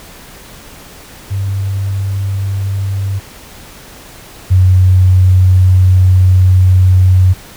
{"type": "tone pair in turn", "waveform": "sine", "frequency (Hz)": [98, 92.5], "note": ["G2", "F#2"], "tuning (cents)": [0, 0], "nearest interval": "minor second", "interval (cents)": 100, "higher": "first", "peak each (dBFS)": [-13, -4], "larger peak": "second", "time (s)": [[1.3, 3.2], [4.5, 7.34]], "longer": "second", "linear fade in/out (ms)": 20, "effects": ["pink hiss -35 dBFS RMS until 7.56 s"]}